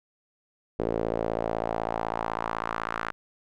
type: tone with band-pass filter sweep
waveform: sawtooth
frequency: 56 Hz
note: A1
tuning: 31 cents sharp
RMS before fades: -30 dBFS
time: 0.79-3.12 s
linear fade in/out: 0 ms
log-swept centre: 440 to 1400 Hz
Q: 2.3
effects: none